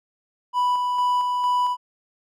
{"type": "tone with tremolo", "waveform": "triangle", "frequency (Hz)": 988, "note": "B5", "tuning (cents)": 0, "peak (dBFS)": -16, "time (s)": [0.53, 1.77], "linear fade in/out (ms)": 50, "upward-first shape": "square", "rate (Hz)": 2.2, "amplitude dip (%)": 30, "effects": []}